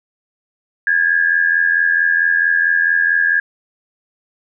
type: tone pair together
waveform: sine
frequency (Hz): 1632.5 / 1717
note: G#6 / A6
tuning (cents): -30 / -43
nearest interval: minor second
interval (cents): 87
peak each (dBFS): -13 / -17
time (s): 0.87-3.4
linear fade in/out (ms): 2
effects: none